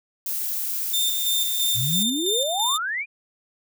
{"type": "noise", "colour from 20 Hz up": "violet", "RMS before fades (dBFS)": -27, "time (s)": [0.26, 2.03], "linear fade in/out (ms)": 2}
{"type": "tone with tremolo", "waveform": "sawtooth", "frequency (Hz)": 3606, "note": "A7", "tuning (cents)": 42, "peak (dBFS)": -18, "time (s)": [0.93, 2.78], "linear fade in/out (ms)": 10, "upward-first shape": "square", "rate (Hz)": 3, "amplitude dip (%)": 45}
{"type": "exponential sweep", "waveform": "sine", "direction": "up", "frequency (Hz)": [106, 2489], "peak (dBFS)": -24, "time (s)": [1.74, 3.06], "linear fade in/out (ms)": 50}
{"effects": []}